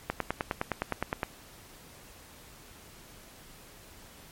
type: click train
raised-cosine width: 0.5 ms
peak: -13 dBFS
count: 12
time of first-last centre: 0.1-1.232 s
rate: 9.72 Hz
effects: pink hiss -52 dBFS RMS until 4.31 s + MP3 64 kbps